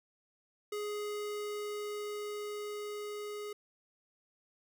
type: tone with level ramp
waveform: square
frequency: 416.6 Hz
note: G#4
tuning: 5 cents sharp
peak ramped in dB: -36 to -40 dBFS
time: 0.72-3.53 s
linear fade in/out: 5 ms
effects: none